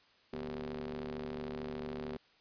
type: ring-modulated tone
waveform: sawtooth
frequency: 73.42 Hz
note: D2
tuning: in tune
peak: -32 dBFS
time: 0.33-2.17 s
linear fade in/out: 0 ms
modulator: 316 Hz
effects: white hiss -66 dBFS RMS until 2.4 s + resampled to 11025 Hz